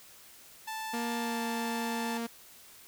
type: tone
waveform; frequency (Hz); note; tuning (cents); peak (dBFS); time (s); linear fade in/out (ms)
sawtooth; 880; A5; 0; -32; 0.67-2.18; 10
type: tone with pitch glide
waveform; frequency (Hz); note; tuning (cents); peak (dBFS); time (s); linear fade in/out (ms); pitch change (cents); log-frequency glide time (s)
sawtooth; 234.9 to 232.2; A#3 to A#3; +13 to -7; -29; 0.93-2.27; 10; -20; 1.17-1.4
effects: white hiss -54 dBFS RMS until 2.87 s